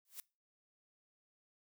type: noise with exponential growth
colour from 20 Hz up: blue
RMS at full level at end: -43 dBFS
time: 0.05-0.2 s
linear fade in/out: 1 ms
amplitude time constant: 32 ms
effects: noise-tail reverb RT60 0.3 s tail -23 dB re dry